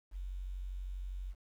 sine tone with quantisation, 46.25 Hz, F#1, in tune, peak -38 dBFS, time 0.11-1.35 s, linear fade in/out 50 ms, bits 11, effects none

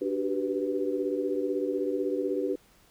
sine chord, G major seventh, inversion second, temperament equal with one note detuned, 293.7 / 376 / 392 / 493.9 Hz, D4 / F#4 / G4 / B4, 0 / +28 / 0 / 0 cents, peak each -32 dBFS, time 0.01-2.56 s, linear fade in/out 10 ms, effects pink hiss -61 dBFS RMS until 2.9 s

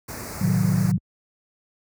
pink band-stop noise, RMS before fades -34 dBFS, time 0.08-0.92 s, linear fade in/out 10 ms, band 2300 to 4500 Hz, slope 48 dB/octave
sine chord, A diminished seventh, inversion none, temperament equal, 110 / 130.81 / 155.56 / 185 Hz, A2 / C3 / Eb3 / Gb3, 0 / 0 / 0 / 0 cents, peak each -24 / -26 / -23 / -21 dBFS, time 0.41-0.98 s, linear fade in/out 5 ms
effects high-pass 60 Hz 12 dB/octave

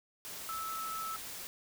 sine tone in noise, 1308 Hz, E6, 14 cents flat, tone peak -37 dBFS, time 0.49-1.16 s, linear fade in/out 0 ms, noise white, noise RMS -44 dBFS, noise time 0.25-1.47 s, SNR +4 dB, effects none

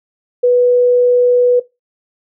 sine tone, 491.6 Hz, B4, 8 cents flat, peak -7 dBFS, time 0.43-1.6 s, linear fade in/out 10 ms, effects noise-tail reverb RT60 0.2 s tail -17 dB re dry

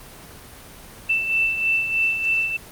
sine beating tone pair, 2662 / 2665.2 Hz, E7 / E7, +16 / +18 cents, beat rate 3.2 Hz, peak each -19 / -27 dBFS, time 1.09-2.57 s, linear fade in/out 10 ms, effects pink hiss -42 dBFS RMS until 2.71 s + Opus 24 kbps

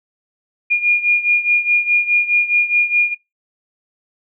sine beating tone pair, 2424 / 2428.8 Hz, D#7 / D#7, -46 / -42 cents, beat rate 4.8 Hz, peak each -14 / -18 dBFS, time 0.7-3.15 s, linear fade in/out 20 ms, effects noise-tail reverb RT60 0.2 s tail -21 dB re dry

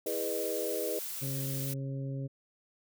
sine chord, E major seventh, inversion none, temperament equal with one note detuned, 329.6 / 415.3 / 493.9 / 613.7 Hz, E4 / G#4 / B4 / D#5, 0 / 0 / 0 / -24 cents, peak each -40 / -36 / -36 / -38 dBFS, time 0.06-0.99 s, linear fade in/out 2 ms
blue noise, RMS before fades -39 dBFS, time 0.06-1.74 s, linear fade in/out 10 ms
harmonic tone, 136.1 Hz, C#3, 31 cents flat, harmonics 1 / 2 / 3 / 4, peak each -34 / -42 / -48 / -47 dBFS, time 1.21-2.28 s, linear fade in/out 20 ms
effects none

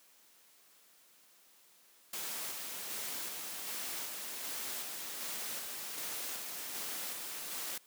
white noise with tremolo, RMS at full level -40 dBFS, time 2.13-7.78 s, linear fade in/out 5 ms, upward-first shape square, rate 1.3 Hz, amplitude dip 25%, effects white hiss -64 dBFS RMS until 7.86 s + high-pass 200 Hz 12 dB/octave

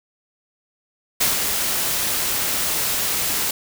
white noise with ADSR envelope, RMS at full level -17 dBFS, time 1.2-3.51 s, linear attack 13 ms, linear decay 140 ms, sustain -5 dB, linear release 4 ms, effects none

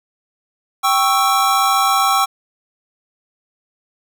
square chord, C# diminished, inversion second, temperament equal with one note detuned, 784 / 1108.7 / 1322.3 Hz, G5 / C#6 / E6, 0 / 0 / +5 cents, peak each -18 dBFS, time 0.83-2.26 s, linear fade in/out 20 ms, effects none

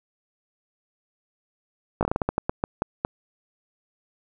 slowing click train, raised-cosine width 1 ms, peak -8 dBFS, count 13, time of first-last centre 2.01-3.049 s, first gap 18 ms, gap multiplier 1.26, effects none

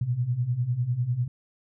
sine beating tone pair, 116.54 / 126.54 Hz, A#2 / B2, 0 / +43 cents, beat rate 10 Hz, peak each -29 / -25 dBFS, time 0.01-1.28 s, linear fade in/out 5 ms, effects none

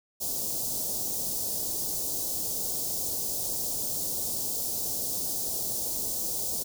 white band-stop noise, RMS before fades -31 dBFS, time 0.2-6.64 s, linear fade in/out 20 ms, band 710 to 4900 Hz, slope 24 dB/octave, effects none

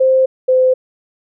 sine tone pair in turn, 523.3 / 514.3 Hz, C5 / C5, 0 / -30 cents, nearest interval unison, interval 30 cents, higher first, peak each -8 dBFS, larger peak neither, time 0-0.26 / 0.48-0.74 s, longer neither, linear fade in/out 10 ms, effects none

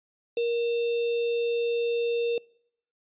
sine tone with sample-and-hold, 470 Hz, A#4, 14 cents sharp, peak -23 dBFS, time 0.37-2.38 s, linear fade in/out 2 ms, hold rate 3150 Hz, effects noise-tail reverb RT60 0.7 s tail -26 dB re dry + resampled to 8000 Hz

